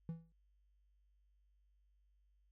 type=tone with exponential decay; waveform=triangle; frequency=164.81 Hz; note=E3; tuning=in tune; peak=-35 dBFS; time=0.09-0.32 s; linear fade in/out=0 ms; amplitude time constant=50 ms; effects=added 50 Hz sine -70 dBFS peak until 2.51 s